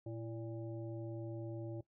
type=harmonic tone with a mistuned harmonic; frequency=115.8 Hz; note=A#2; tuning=11 cents flat; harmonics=1 / 3 / 5 / 7; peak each=-44 / -45 / -50 / -61 dBFS; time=0.06-1.81 s; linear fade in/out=5 ms; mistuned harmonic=3; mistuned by=-58 cents; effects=noise-tail reverb RT60 0.1 s tail -17 dB re dry